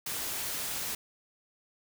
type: noise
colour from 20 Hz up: white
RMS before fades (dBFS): -35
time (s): 0.06-0.95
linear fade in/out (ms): 5
effects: none